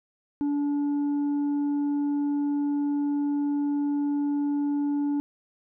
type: tone with tanh clipping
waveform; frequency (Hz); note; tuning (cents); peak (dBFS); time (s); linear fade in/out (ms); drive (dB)
triangle; 288.4; D4; -31; -24; 0.41-5.2; 0; 8
effects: none